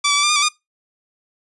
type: tone with pitch steps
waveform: 10% pulse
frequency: 1159 / 1148 / 1158 / 1192 / 1215 / 1155 / 1219 Hz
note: D6 / D6 / D6 / D6 / D#6 / D6 / D#6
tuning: -23 / -40 / -25 / +25 / -42 / -29 / -36 cents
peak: -6 dBFS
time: 0.04-0.488 s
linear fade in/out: 10 ms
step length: 64 ms
effects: noise-tail reverb RT60 0.2 s tail -22 dB re dry + resampled to 24000 Hz